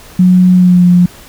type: tone with pitch glide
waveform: sine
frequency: 182.2 to 177.42 Hz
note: F#3 to F3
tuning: -26 to +28 cents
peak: -3 dBFS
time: 0.19-1.06 s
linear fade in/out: 5 ms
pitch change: -46 cents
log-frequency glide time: 0.54-0.85 s
effects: pink hiss -36 dBFS RMS until 1.28 s